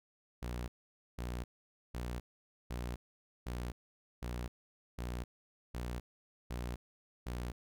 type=tone bursts; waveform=sawtooth; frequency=60.4 Hz; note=B1; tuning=38 cents flat; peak=-34 dBFS; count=10; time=0.42-7.52 s; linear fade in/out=10 ms; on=260 ms; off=500 ms; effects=none